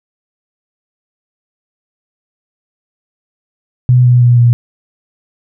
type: tone with pitch steps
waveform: sine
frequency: 125 / 123.21 / 121.44 / 119.7 Hz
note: B2 / B2 / B2 / A#2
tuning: +21 / -4 / -29 / +46 cents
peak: -4 dBFS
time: 3.89-4.53 s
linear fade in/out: 0 ms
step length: 160 ms
effects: none